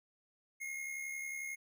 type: tone with amplitude modulation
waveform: square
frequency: 2150 Hz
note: C7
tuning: 47 cents sharp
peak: -38 dBFS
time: 0.6-1.56 s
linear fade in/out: 20 ms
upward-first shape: sine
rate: 71.1 Hz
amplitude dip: 50%
effects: none